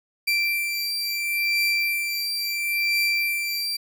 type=beating tone pair; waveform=30% pulse; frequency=2350 / 2350.73 Hz; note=D7 / D7; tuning=+1 / +1 cents; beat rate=0.73 Hz; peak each=-24 / -22 dBFS; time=0.27-3.77 s; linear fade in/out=10 ms; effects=none